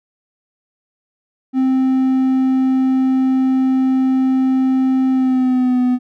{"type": "tone with pitch glide", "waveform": "triangle", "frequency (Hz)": [261.6, 250.1], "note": ["C4", "B3"], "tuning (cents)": [0, 22], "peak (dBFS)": -10, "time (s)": [1.53, 5.99], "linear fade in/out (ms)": 50, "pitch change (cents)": -78, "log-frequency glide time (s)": [5.11, 5.8], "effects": []}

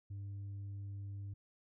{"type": "tone", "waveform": "sine", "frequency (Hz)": 99.7, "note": "G2", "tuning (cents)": 30, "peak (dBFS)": -39, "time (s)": [0.1, 1.34], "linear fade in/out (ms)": 10, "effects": ["tanh soft clip ceiling -41 dBFS"]}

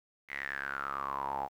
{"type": "tone with band-pass filter sweep", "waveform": "sawtooth", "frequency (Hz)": 69, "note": "C#2", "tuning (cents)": -7, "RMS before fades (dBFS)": -37, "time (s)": [0.28, 1.49], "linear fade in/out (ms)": 50, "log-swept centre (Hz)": [2100, 790], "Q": 9.8, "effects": ["11-bit"]}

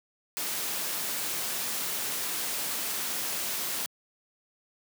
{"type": "noise", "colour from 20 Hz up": "white", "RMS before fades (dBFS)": -32, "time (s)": [0.37, 3.86], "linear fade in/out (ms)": 0, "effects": ["high-pass 150 Hz 12 dB/octave"]}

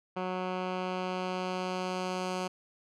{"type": "tone with low-pass filter sweep", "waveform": "10% pulse", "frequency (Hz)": 183.9, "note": "F#3", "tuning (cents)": -10, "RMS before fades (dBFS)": -34, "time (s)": [0.16, 2.48], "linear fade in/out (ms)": 10, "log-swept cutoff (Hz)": [2200, 7200], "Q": 0.88, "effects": []}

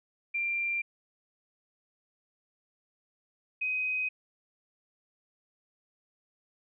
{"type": "tone pair in turn", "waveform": "sine", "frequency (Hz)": [2374, 2515], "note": ["D7", "D#7"], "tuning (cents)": [18, 18], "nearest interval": "minor second", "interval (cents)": 100, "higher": "second", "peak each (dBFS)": -28, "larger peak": "neither", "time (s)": [[0.34, 0.82], [3.61, 4.09]], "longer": "neither", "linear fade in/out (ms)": 10, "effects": []}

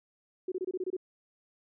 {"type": "tone bursts", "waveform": "sine", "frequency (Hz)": 369.4, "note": "F#4", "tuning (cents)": -3, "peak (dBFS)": -30, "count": 8, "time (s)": [0.48, 0.967], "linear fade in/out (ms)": 5, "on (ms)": 39, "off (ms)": 25, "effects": []}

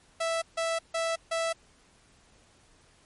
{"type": "tone bursts", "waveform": "sawtooth", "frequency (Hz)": 659.3, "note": "E5", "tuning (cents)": 0, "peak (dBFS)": -23, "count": 4, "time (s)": [0.2, 1.53], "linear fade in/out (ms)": 10, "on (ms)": 220, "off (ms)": 150, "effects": ["pink hiss -61 dBFS RMS until 3.05 s", "MP3 48 kbps"]}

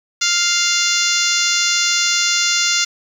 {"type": "harmonic tone", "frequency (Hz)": 698.5, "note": "F5", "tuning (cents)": 0, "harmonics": [2, 3, 4, 5, 6, 7, 8, 9, 10], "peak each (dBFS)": [-23, -23, -23, -23, -23, -23, -23, -23, -23], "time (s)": [0.21, 2.85], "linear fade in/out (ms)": 10, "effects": ["7-bit"]}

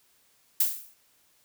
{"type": "noise with exponential decay", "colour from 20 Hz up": "violet", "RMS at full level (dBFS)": -20, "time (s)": [0.6, 0.94], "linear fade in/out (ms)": 5, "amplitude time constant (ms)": 73, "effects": ["white hiss -65 dBFS RMS until 1.44 s"]}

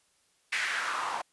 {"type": "noise with band-pass filter sweep", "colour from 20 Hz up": "white", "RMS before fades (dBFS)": -32, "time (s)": [0.52, 1.22], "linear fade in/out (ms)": 10, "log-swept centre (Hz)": [2200, 830], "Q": 3.5, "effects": ["white hiss -69 dBFS RMS until 1.32 s", "resampled to 24000 Hz"]}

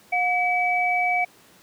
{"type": "tone pair together", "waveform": "sine", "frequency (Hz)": [720.4, 2287], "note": ["F#5", "D7"], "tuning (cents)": [-46, -47], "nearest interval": "octave + minor sixth", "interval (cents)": 1999, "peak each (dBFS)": [-22, -22], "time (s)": [0.12, 1.25], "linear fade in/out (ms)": 10, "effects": ["pink hiss -53 dBFS RMS until 1.62 s", "high-pass 150 Hz 12 dB/octave"]}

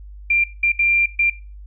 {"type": "tone bursts at uneven times", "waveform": "sine", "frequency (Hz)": 2378, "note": "D7", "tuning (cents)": 21, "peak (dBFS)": -13, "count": 4, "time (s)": [[0.3, 0.44], [0.63, 0.72], [0.79, 1.06], [1.19, 1.3]], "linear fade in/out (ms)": 5, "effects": ["noise-tail reverb RT60 0.3 s tail -17 dB re dry", "added 50 Hz sine -35 dBFS peak until 1.66 s"]}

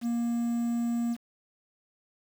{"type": "tone with quantisation", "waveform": "triangle", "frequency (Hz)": 235.3, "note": "A#3", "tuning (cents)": 16, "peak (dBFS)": -24, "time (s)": [0.01, 1.17], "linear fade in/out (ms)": 50, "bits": 8, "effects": []}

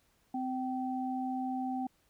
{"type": "tone pair together", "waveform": "sine", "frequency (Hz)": [257.6, 771.9], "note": ["C4", "G5"], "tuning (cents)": [-27, -27], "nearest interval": "octave + perfect fifth", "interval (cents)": 1900, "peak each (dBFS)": [-34, -36], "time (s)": [0.34, 1.87], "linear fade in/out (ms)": 5, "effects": ["pink hiss -71 dBFS RMS until 2.09 s"]}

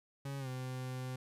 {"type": "tone with pitch glide", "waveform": "40% pulse", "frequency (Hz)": [138.5, 128.48], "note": ["C#3", "C3"], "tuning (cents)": [-1, -31], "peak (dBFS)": -38, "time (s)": [0.25, 1.16], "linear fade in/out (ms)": 5, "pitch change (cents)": -130, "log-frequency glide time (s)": [0.39, 0.48], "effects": ["resampled to 32000 Hz"]}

